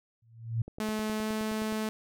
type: tone with exponential growth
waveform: sine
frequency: 114.5 Hz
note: A#2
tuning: 31 cents flat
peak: -23 dBFS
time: 0.22-0.62 s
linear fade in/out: 5 ms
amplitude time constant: 85 ms
type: click train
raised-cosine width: 2 ms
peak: -29 dBFS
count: 11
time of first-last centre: 0.68-1.724 s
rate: 9.58 Hz
type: tone with pitch glide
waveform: sawtooth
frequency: 215.8 to 217.1 Hz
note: A3 to A3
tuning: -33 to -23 cents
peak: -26 dBFS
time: 0.8-1.89 s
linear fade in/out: 0 ms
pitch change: +10 cents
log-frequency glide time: 1.18-1.29 s
effects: none